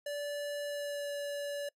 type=tone with pitch glide; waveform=square; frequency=580 to 574.3 Hz; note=D5 to D5; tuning=-22 to -39 cents; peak=-36 dBFS; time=0.06-1.69 s; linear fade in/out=5 ms; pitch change=-17 cents; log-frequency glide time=0.66-1.11 s; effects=noise-tail reverb RT60 0.1 s tail -24 dB re dry + resampled to 32000 Hz